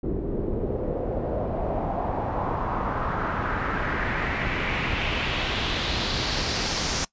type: noise with low-pass filter sweep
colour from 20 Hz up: pink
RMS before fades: -27 dBFS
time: 0.03-7.05 s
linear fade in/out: 5 ms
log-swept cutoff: 350 to 6100 Hz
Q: 2.5
effects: noise-tail reverb RT60 0.1 s tail -21 dB re dry + resampled to 16000 Hz